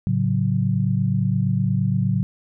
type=chord; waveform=sine; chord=F# minor; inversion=first; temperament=equal; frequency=110 / 138.59 / 185 Hz; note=A2 / C#3 / F#3; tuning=0 / 0 / 0 cents; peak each=-22 dBFS; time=0.07-2.23 s; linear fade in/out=0 ms; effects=none